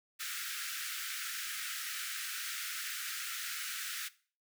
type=high-pass noise; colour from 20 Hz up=pink; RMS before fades=-40 dBFS; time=0.19-4.09 s; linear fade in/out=20 ms; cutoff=1300 Hz; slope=96 dB/octave; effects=noise-tail reverb RT60 0.4 s tail -18 dB re dry